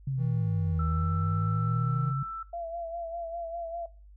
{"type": "linear two-way sweep", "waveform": "sine", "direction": "down then up", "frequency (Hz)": [138.59, 77.9, 138.59], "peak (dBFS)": -27, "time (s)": [0.07, 2.23], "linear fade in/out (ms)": 5, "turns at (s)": 0.85}
{"type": "tone with pitch glide", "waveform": "triangle", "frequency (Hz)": [160, 156.35], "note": ["D#3", "D#3"], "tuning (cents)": [49, 9], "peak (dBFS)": -28, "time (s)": [0.17, 2.14], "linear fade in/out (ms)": 50, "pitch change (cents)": -40, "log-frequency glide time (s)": [1.59, 1.98]}
{"type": "tone", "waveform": "sine", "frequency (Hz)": 1328, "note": "E6", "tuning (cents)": 12, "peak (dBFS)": -34, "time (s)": [0.79, 2.43], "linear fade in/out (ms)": 5}
{"type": "tone with vibrato", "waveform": "sine", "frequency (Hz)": 674, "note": "E5", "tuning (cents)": 38, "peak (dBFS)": -33, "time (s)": [2.53, 3.86], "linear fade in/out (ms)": 5, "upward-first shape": "sine", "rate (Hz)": 5, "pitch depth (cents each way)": 39}
{"effects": ["noise-tail reverb RT60 0.3 s tail -18 dB re dry", "added 50 Hz sine -49 dBFS peak until 4.16 s"]}